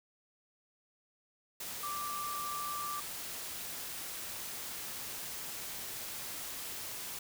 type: tone in noise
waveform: sine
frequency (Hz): 1174.7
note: D6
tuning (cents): 0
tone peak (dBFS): -37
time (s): 1.83-3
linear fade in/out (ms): 5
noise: white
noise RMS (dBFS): -42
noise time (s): 1.6-7.19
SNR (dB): +2
effects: none